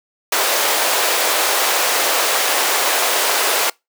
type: high-pass noise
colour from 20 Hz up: pink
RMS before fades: -17 dBFS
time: 0.32-3.7 s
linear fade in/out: 5 ms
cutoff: 460 Hz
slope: 24 dB/octave
effects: noise-tail reverb RT60 0.2 s tail -25 dB re dry